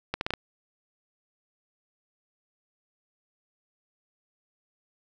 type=accelerating click train; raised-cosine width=0.3 ms; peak=-12 dBFS; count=5; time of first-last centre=0.14-0.337 s; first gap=71 ms; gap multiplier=0.76; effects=none